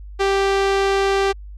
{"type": "tone with low-pass filter", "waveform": "sawtooth", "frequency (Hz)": 392.2, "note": "G4", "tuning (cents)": 1, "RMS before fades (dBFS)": -18, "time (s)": [0.19, 1.33], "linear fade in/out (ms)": 20, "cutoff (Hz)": 5200, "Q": 0.69, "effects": ["added 50 Hz sine -33 dBFS peak until 1.57 s"]}